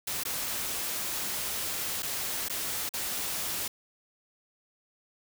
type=noise with dropouts; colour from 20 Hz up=white; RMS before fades=-33 dBFS; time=0.07-3.68 s; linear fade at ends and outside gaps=5 ms; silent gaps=0.236-0.251 / 2.023-2.029 / 2.485-2.497 / 2.892-2.937 s; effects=none